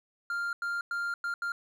triangle tone bursts at uneven times, 1396.9 Hz, F6, in tune, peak -28 dBFS, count 5, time 0.3-0.53 / 0.62-0.81 / 0.91-1.14 / 1.24-1.34 / 1.42-1.52 s, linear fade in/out 2 ms, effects none

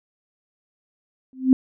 sine tone with exponential growth, 260 Hz, C4, 11 cents flat, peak -7 dBFS, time 1.33-1.53 s, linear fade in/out 1 ms, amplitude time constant 43 ms, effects none

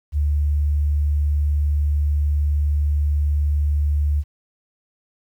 sine tone, 73.42 Hz, D2, in tune, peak -16 dBFS, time 0.12-4.24 s, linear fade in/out 50 ms, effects 9-bit

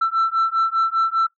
sine beating tone pair, 1333 / 1338 Hz, E6 / E6, +19 / +25 cents, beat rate 5 Hz, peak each -18 dBFS, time 0.01-1.27 s, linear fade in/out 10 ms, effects noise-tail reverb RT60 0.1 s tail -17 dB re dry + tanh soft clip ceiling -13 dBFS

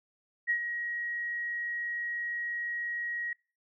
sine tone with ADSR envelope, 1897 Hz, A#6, 30 cents sharp, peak -24 dBFS, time 0.47-3.33 s, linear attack 31 ms, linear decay 82 ms, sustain -8 dB, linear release 3 ms, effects noise-tail reverb RT60 0.4 s tail -26 dB re dry

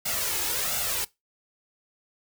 white noise with flanger, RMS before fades -28 dBFS, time 0.05-1.05 s, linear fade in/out 10 ms, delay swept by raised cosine 1.4 to 2.4 ms, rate 1.4 Hz, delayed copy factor +0.7, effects noise-tail reverb RT60 0.2 s tail -21 dB re dry

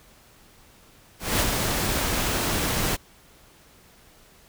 pink noise with ADSR envelope, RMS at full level -21 dBFS, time 1.19-2.97 s, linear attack 210 ms, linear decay 48 ms, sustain -4 dB, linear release 27 ms, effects pink hiss -54 dBFS RMS until 4.48 s

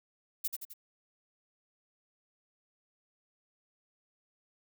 violet noise with echo, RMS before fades -32 dBFS, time 0.44-0.48 s, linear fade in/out 10 ms, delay 86 ms, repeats 3, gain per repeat -5 dB, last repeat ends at 0.738 s, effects none

